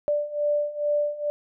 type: beating tone pair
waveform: sine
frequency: 587.3 / 589.6 Hz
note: D5 / D5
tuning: 0 / +7 cents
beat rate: 2.3 Hz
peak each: -27 / -24 dBFS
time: 0.08-1.3 s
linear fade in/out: 0 ms
effects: none